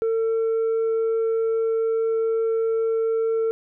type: tone with tanh clipping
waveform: sine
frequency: 450.4 Hz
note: A4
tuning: 40 cents sharp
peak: -20 dBFS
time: 0.02-3.51 s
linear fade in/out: 0 ms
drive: 2 dB
effects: none